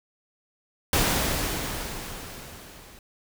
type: noise with level ramp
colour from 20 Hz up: pink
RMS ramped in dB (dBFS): -21 to -49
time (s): 0.93-2.99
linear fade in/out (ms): 2
effects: none